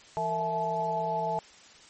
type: tone cluster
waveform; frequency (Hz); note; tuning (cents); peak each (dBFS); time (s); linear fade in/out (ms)
sine; 166.9 / 454.6 / 658 / 861; E3 / A#4 / E5 / A5; +22 / -43 / -3 / -38; -38 / -36 / -32 / -29; 0.17-1.39; 0
effects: white hiss -53 dBFS RMS until 1.89 s + MP3 32 kbps